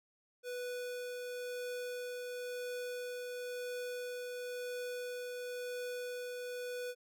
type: tone with tremolo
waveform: square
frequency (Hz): 493.5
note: B4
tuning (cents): -1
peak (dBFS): -39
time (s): 0.43-6.95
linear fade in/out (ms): 50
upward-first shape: triangle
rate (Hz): 0.97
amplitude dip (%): 25
effects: none